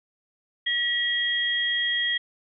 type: tone pair together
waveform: sine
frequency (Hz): 1926 / 3264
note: B6 / G#7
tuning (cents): -44 / -31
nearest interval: major sixth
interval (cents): 913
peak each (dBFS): -25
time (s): 0.66-2.18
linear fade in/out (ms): 10
effects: none